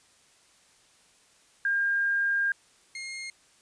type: tone pair in turn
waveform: sine / sawtooth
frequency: 1608 / 2137 Hz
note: G6 / C7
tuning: +44 / +36 cents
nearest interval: perfect fourth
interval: 492 cents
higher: second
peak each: -23 / -32 dBFS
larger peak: first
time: 1.65-2.52 / 2.95-3.3 s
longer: first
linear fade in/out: 2 ms
effects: white hiss -61 dBFS RMS until 3.61 s + resampled to 22050 Hz